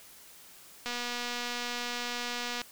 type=click train; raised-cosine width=0.2 ms; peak=-18 dBFS; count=426; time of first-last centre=0.86-2.616 s; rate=242 Hz; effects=white hiss -53 dBFS RMS until 2.71 s